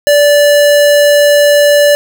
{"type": "tone", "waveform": "square", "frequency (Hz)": 582, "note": "D5", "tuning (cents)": -16, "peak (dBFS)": -5, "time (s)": [0.07, 1.95], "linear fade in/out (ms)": 0, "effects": []}